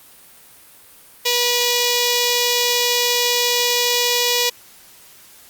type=tone with notch filter; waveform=5% pulse; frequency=485.3 Hz; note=B4; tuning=30 cents flat; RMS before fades=-18 dBFS; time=1.25-4.5 s; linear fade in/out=10 ms; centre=1400 Hz; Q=0.99; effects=white hiss -46 dBFS RMS until 5.49 s + Opus 32 kbps